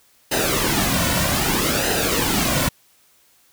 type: noise with flanger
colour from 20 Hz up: pink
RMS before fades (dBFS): -20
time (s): 0.31-2.69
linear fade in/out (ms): 10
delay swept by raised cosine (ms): 0.88 to 2.48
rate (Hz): 0.63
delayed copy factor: -0.65
effects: white hiss -57 dBFS RMS until 3.52 s